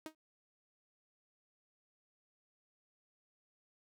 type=tone with exponential decay; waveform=sawtooth; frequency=314.1 Hz; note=D#4; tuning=16 cents sharp; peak=-35 dBFS; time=0.06-0.15 s; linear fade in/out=1 ms; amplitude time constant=18 ms; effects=none